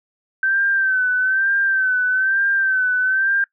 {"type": "tone with vibrato", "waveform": "sine", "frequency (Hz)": 1545, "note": "G6", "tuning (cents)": -26, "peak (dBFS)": -15, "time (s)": [0.43, 3.44], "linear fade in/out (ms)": 2, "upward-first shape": "sine", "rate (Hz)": 1.1, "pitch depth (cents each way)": 55, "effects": ["noise-tail reverb RT60 0.1 s tail -21 dB re dry"]}